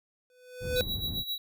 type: tone with exponential growth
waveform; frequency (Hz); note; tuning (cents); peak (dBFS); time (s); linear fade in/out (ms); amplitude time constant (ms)
square; 500; B4; +21; -24; 0.3-0.81; 1; 110
type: low-pass noise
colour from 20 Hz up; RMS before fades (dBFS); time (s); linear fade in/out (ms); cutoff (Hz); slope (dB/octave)
white; -37; 0.6-1.24; 50; 120; 12
type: tone with tremolo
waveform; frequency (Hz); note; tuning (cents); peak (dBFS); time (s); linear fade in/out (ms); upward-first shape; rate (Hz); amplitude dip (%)
square; 3890; B7; -27; -30; 0.76-1.38; 2; sine; 7.6; 70
effects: none